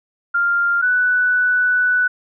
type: tone pair in turn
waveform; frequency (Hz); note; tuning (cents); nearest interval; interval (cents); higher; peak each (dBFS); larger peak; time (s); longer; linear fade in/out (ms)
sine; 1396.9 / 1486.9; F6 / F#6; 0 / +8; minor second; 108; second; -14 / -13; second; 0.34-0.82 / 0.82-2.08; second; 10
effects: none